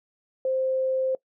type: tone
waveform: sine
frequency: 523.3 Hz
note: C5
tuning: in tune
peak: -22 dBFS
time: 0.45-1.15 s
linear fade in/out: 2 ms
effects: noise-tail reverb RT60 0.1 s tail -21 dB re dry